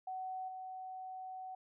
sine tone with level steps, 750 Hz, F#5, 23 cents sharp, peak -39 / -43 dBFS, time 0.07-1.55 s, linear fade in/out 5 ms, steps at 0.48 s, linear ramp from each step 5 ms, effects none

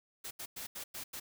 white noise bursts at uneven times, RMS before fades -43 dBFS, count 6, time 0.24-0.31 / 0.39-0.46 / 0.56-0.67 / 0.75-0.84 / 0.94-1.04 / 1.13-1.2 s, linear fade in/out 10 ms, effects none

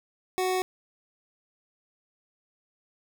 25% pulse tone, 370.6 Hz, F#4, 3 cents sharp, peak -21 dBFS, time 0.38-0.62 s, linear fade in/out 0 ms, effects none

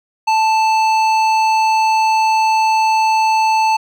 sine tone with hard clipping, 880 Hz, A5, in tune, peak -13 dBFS, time 0.27-3.77 s, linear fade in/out 10 ms, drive 12 dB, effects none

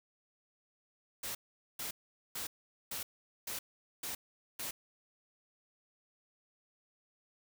white noise bursts, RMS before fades -40 dBFS, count 7, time 1.23-4.71 s, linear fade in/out 5 ms, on 120 ms, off 440 ms, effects none

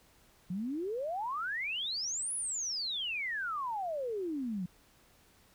sine exponential two-way sweep, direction up then down, 171.5 to 10548 to 171.5 Hz, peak -33 dBFS, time 0.5-4.66 s, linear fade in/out 5 ms, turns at 2.34 s, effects pink hiss -64 dBFS RMS until 5.54 s

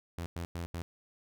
sawtooth tone bursts at uneven times, 85.2 Hz, F2, 42 cents flat, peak -32 dBFS, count 4, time 0.18-0.26 / 0.36-0.45 / 0.55-0.66 / 0.74-0.82 s, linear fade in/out 0 ms, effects none

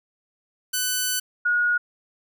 5% pulse / sine tone pair in turn, 1500 / 1445.6 Hz, F#6 / F#6, +23 / -41 cents, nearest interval minor second, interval 64 cents, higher first, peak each -11 / -18 dBFS, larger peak first, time 0.73-1.2 / 1.45-1.78 s, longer first, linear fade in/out 10 ms, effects none

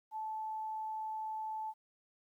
sine tone, 872 Hz, A5, 16 cents flat, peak -37 dBFS, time 0.11-1.74 s, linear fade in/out 50 ms, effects 12-bit

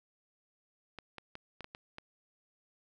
clicks, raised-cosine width 0.3 ms, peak -28 dBFS, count 7, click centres 0.987 / 1.183 / 1.354 / 1.607 / 1.644 / 1.749 / 1.984 s, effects none

